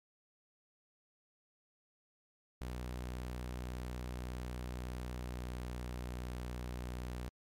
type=tone with pitch glide; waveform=sawtooth; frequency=61.74 to 61.35 Hz; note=B1 to B1; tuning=0 to -11 cents; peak=-36 dBFS; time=2.61-7.29 s; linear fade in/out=0 ms; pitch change=-11 cents; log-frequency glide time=5.14-5.4 s; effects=MP3 64 kbps